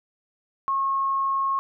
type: tone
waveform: sine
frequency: 1087 Hz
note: C#6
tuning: 34 cents flat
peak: -21 dBFS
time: 0.68-1.59 s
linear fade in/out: 0 ms
effects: none